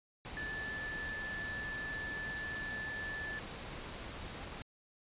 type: tone in noise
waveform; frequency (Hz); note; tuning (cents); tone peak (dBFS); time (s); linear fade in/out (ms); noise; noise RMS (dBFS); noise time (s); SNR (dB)
sine; 1743; A6; -17; -39; 0.37-3.39; 0; pink; -45; 0.25-4.62; +3
effects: resampled to 8000 Hz